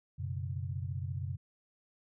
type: chord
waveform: sine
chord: F# suspended fourth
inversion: none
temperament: equal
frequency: 92.5 / 123.47 / 138.59 Hz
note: F#2 / B2 / C#3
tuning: 0 / 0 / 0 cents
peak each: -37 / -40 / -40 dBFS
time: 0.18-1.37 s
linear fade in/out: 20 ms
effects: none